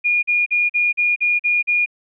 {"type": "tone bursts", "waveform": "sine", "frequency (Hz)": 2432, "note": "D#7", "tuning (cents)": -40, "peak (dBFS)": -14, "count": 8, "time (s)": [0.04, 1.861], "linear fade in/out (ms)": 20, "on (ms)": 190, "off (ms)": 43, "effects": []}